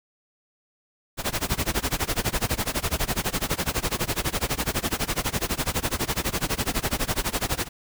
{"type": "noise with tremolo", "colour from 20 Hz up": "pink", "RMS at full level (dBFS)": -23, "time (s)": [1.17, 7.69], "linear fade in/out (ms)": 50, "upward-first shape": "sine", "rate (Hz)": 12, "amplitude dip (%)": 95, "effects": []}